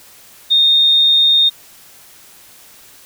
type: tone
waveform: sine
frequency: 3676 Hz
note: A#7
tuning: 25 cents flat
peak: -8 dBFS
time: 0.5-1.5 s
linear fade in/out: 20 ms
effects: white hiss -43 dBFS RMS until 3.05 s